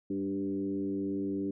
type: tone with frequency modulation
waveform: sine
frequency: 293.7 Hz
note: D4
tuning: in tune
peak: -30 dBFS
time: 0.1-1.51 s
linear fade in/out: 5 ms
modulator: 97.3 Hz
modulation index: 1
effects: none